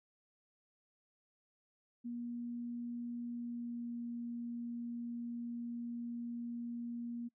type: tone with pitch glide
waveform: sine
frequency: 238.7 to 236.9 Hz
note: A#3 to A#3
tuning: +41 to +28 cents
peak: -39 dBFS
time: 2.04-7.29 s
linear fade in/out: 20 ms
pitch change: -13 cents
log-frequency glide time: 3.26-4 s
effects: noise-tail reverb RT60 0.1 s tail -23 dB re dry